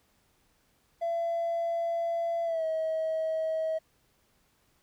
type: tone with pitch glide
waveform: triangle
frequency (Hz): 675 to 639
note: E5 to D#5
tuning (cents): +41 to +46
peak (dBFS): -24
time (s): 1.01-3.79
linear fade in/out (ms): 20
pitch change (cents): -95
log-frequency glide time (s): 2.44-2.65
effects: tanh soft clip ceiling -24 dBFS + pink hiss -69 dBFS RMS until 4.82 s

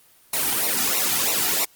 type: noise with flanger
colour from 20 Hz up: white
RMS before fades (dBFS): -22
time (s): 0.33-1.65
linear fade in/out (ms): 5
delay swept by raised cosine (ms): 0.61 to 1.91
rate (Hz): 3.1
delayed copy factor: -0.9
effects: white hiss -55 dBFS RMS until 1.75 s + Opus 32 kbps

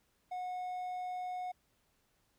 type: tone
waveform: triangle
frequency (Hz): 729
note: F#5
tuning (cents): -26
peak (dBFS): -35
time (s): 0.31-1.52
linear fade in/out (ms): 10
effects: pink hiss -75 dBFS RMS until 2.38 s

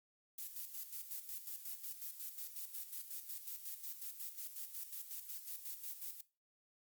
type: noise with tremolo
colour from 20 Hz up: violet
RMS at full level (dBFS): -45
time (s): 0.38-6.21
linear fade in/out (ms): 5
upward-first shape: square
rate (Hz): 5.5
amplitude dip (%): 60
effects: noise-tail reverb RT60 0.3 s tail -18 dB re dry + Opus 48 kbps

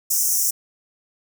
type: high-pass noise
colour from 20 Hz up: pink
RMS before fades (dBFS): -20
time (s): 0.1-0.51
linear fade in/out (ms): 10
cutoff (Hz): 5500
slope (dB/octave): 96
effects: none

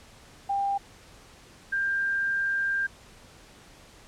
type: tone pair in turn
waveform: sine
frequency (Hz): 796 / 1592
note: G5 / G6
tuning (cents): +26 / +26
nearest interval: octave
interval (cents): 1200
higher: second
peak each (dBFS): -24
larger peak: neither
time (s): 0.49-0.78 / 1.72-2.87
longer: second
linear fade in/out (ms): 10
effects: pink hiss -52 dBFS RMS until 4.07 s + low-pass 9000 Hz 12 dB/octave

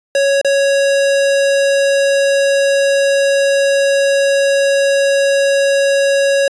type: tone with dropouts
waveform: square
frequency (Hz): 554.4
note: C#5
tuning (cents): 0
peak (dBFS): -11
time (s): 0.15-6.48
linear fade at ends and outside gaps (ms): 2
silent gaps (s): 0.414-0.447
effects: resampled to 22050 Hz

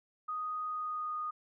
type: tone with pitch glide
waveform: sine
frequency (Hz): 1244.5 to 1233.1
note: D#6 to D#6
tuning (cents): 0 to -16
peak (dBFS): -34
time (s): 0.28-1.31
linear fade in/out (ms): 10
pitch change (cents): -16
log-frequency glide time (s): 0.66-1.15
effects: none

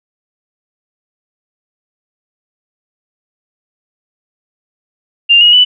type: tone with pitch steps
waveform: sine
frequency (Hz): 2794 / 2884 / 2977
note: F7 / F#7 / F#7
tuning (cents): 0 / -45 / +10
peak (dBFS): -3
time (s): 5.29-5.65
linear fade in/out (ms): 20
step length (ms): 120
effects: none

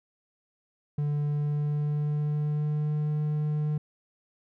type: tone with pitch glide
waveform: triangle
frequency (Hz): 146.83 to 150.7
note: D3 to D3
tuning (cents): 0 to +45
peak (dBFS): -23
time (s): 0.98-3.78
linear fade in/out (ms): 5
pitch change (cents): +45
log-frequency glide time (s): 1.26-3.12
effects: none

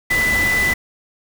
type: tone in noise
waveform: sine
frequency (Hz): 1995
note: B6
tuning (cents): +17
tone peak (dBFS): -15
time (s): 0.1-0.74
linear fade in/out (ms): 10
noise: pink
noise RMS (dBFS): -24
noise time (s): 0.1-0.74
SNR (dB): +6
effects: none

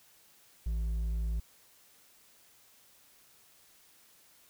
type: tone with hard clipping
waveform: sine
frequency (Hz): 55.5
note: A1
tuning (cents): +16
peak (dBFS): -31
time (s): 0.66-1.4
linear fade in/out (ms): 5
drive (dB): 4
effects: white hiss -62 dBFS RMS until 4.49 s

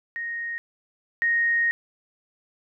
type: tone pair in turn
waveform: sine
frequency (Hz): 1864.7 / 1864.7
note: A#6 / A#6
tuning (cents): 0 / 0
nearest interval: unison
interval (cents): 0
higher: neither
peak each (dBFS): -28 / -19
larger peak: second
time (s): 0.16-0.58 / 1.22-1.71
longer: second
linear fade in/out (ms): 0
effects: none

